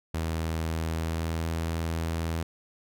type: tone with pitch glide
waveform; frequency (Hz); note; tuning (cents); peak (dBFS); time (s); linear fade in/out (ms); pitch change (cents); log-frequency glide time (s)
sawtooth; 81 to 82.13; E2 to E2; -30 to -6; -24; 0.14-2.43; 5; +24; 0.83-1.57
effects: none